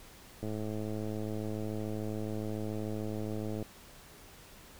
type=click train; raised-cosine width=2 ms; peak=-25 dBFS; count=343; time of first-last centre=0.43-3.626 s; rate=107 Hz; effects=pink hiss -54 dBFS RMS until 4.79 s